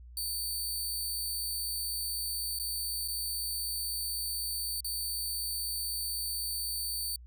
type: tone with dropouts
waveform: 15% pulse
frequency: 4556 Hz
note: C#8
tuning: 47 cents sharp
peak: -26 dBFS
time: 0.17-7.16 s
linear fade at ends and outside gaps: 2 ms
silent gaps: 2.589-2.597 / 3.078-3.083 / 4.806-4.845 s
effects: added 60 Hz sine -47 dBFS peak until 7.26 s